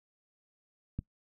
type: click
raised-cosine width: 5 ms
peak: -22 dBFS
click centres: 0.99 s
effects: noise-tail reverb RT60 0.1 s tail -22 dB re dry